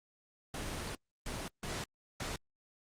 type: noise bursts at uneven times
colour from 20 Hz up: pink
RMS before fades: -39 dBFS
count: 4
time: 0.54-0.95 / 1.26-1.48 / 1.63-1.84 / 2.2-2.36 s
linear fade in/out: 2 ms
effects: low-pass 9000 Hz 12 dB/octave + Opus 32 kbps